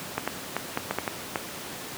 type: clicks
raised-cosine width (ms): 0.5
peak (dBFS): -10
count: 8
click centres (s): 0.18 / 0.276 / 0.566 / 0.774 / 0.91 / 0.986 / 1.078 / 1.358
effects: pink hiss -37 dBFS RMS until 1.97 s + high-pass 150 Hz 12 dB/octave